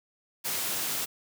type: high-pass noise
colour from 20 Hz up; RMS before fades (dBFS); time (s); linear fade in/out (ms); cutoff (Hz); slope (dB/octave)
white; -31; 0.44-1.06; 20; 100; 12
effects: none